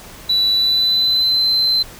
sine tone with pitch glide, 3951 to 4081 Hz, B7 to C8, 0 to -44 cents, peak -11 dBFS, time 0.29-1.83 s, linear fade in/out 10 ms, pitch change +56 cents, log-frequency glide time 0.51-1.5 s, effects tanh soft clip ceiling -10 dBFS + pink hiss -38 dBFS RMS until 1.99 s

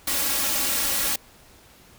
white noise with comb filter, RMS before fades -24 dBFS, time 0.07-1.16 s, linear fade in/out 5 ms, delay 3.6 ms, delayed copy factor +0.85, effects pink hiss -52 dBFS RMS until 1.98 s

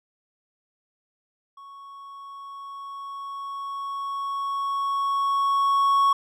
triangle tone with level ramp, 1108.7 Hz, C#6, in tune, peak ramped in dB -40 to -14 dBFS, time 1.57-6.13 s, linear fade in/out 5 ms, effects none

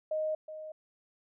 sine tone with echo, 622 Hz, D#5, 1 cent flat, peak -29 dBFS, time 0.11-0.35 s, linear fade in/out 5 ms, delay 370 ms, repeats 1, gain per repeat -11 dB, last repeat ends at 0.72 s, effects none

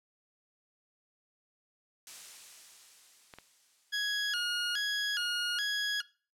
blue noise with exponential decay, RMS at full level -41 dBFS, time 2.07-5.25 s, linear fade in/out 1 ms, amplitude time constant 690 ms
clicks, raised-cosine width 0.3 ms, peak -31 dBFS, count 2, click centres 3.338 / 3.386 s
20% pulse tone with vibrato, 1546 Hz, G6, 24 cents flat, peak -25 dBFS, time 3.92-6.02 s, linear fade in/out 20 ms, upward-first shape square, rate 1.2 Hz, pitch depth 130 cents each way
effects noise-tail reverb RT60 0.4 s tail -21 dB re dry + low-pass 8000 Hz 12 dB/octave

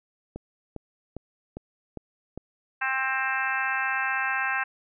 click train, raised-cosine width 2 ms, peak -22 dBFS, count 6, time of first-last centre 0.36-2.376 s, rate 2.48 Hz
harmonic tone, 264.3 Hz, C4, 18 cents sharp, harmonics 3 / 4 / 5 / 6 / 7 / 8 / 9 / 10, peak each -33 / -33 / -35 / -28 / -33 / -38 / -39 / -33 dBFS, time 2.81-4.64 s, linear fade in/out 10 ms
effects none

